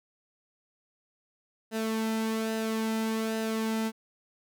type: tone with flanger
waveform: sawtooth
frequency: 221.8 Hz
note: A3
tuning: 14 cents sharp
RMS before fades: -30 dBFS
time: 1.71-3.92 s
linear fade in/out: 50 ms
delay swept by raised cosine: 0.88 to 1.8 ms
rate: 1.2 Hz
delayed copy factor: -0.5
effects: none